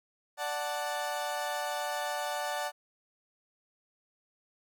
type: chord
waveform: 30% pulse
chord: D major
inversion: none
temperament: equal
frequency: 587.3 / 740 / 880 Hz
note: D5 / F#5 / A5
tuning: 0 / 0 / 0 cents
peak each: -34 dBFS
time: 0.37-2.72 s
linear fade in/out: 50 ms
effects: none